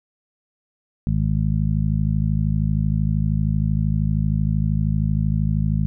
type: harmonic tone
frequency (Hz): 52.9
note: G#1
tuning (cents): +33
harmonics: 1 / 2 / 3 / 4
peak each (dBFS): -23 / -23 / -21 / -26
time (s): 1.07-5.86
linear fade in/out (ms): 0
effects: none